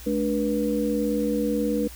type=tone cluster; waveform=sine; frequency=213.9 / 292.3 / 484.1 Hz; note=A3 / D4 / B4; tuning=-49 / -8 / -35 cents; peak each=-26 dBFS; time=0.06-1.88 s; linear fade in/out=10 ms; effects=added 60 Hz sine -41 dBFS peak until 1.95 s + white hiss -45 dBFS RMS until 1.95 s